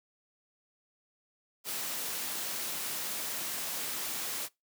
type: noise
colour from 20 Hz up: white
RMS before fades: -36 dBFS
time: 1.64-4.49 s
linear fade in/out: 50 ms
effects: noise-tail reverb RT60 0.2 s tail -23 dB re dry + high-pass 150 Hz 12 dB/octave